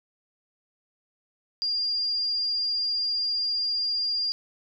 sine tone, 4805 Hz, D8, 39 cents sharp, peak -24 dBFS, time 1.62-4.32 s, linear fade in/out 0 ms, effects none

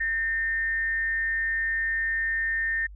sine tone with amplitude modulation, 1820 Hz, A#6, 42 cents flat, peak -22 dBFS, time 0-2.87 s, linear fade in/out 10 ms, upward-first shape sine, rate 240 Hz, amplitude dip 40%, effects added 50 Hz sine -41 dBFS peak until 2.95 s

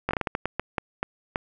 slowing click train, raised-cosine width 0.5 ms, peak -10 dBFS, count 12, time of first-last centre 0.09-1.359 s, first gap 19 ms, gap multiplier 1.33, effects none

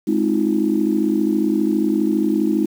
sine chord, F minor seventh, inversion first, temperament just, 209.5 / 261.9 / 314.3 / 349.2 Hz, Ab3 / C4 / Eb4 / F4, +15 / +2 / +18 / 0 cents, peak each -20 / -23 / -18 / -23 dBFS, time 0.07-2.66 s, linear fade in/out 10 ms, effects tanh soft clip ceiling -5 dBFS + 7-bit

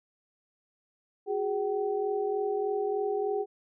sine tone cluster, 368.2 / 411.5 / 763 Hz, F#4 / G#4 / G5, -8 / -16 / -47 cents, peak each -35 / -28 / -35 dBFS, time 1.26-3.46 s, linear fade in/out 50 ms, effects none

